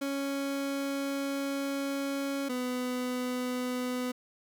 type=tone pair in turn; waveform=30% pulse; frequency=277.2 / 250.2 Hz; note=C#4 / B3; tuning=0 / +23 cents; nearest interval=major second; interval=177 cents; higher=first; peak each=-28 dBFS; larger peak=neither; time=0.01-2.49 / 2.49-4.12 s; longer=first; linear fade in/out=10 ms; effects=none